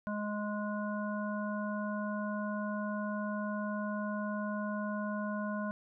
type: harmonic tone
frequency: 208.6 Hz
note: G#3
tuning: 8 cents sharp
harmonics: 1 / 3 / 5 / 7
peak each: -35 / -40 / -42 / -43 dBFS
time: 0.07-5.71 s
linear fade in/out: 0 ms
effects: none